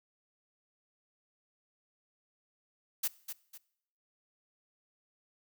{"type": "noise with echo", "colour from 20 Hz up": "blue", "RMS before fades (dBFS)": -31, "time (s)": [3.03, 3.08], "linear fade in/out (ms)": 10, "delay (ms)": 250, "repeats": 2, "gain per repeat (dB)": -9, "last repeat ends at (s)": 3.58, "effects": ["noise-tail reverb RT60 0.7 s tail -21 dB re dry"]}